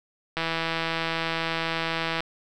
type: click train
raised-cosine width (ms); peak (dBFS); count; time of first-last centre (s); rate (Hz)
0.3; -11; 302; 0.37-2.205; 164
effects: none